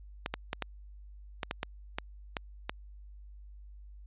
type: clicks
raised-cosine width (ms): 0.3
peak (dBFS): -16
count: 10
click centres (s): 0.261 / 0.34 / 0.531 / 0.623 / 1.432 / 1.511 / 1.631 / 1.985 / 2.368 / 2.695
effects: added 50 Hz sine -47 dBFS peak until 4.06 s + resampled to 8000 Hz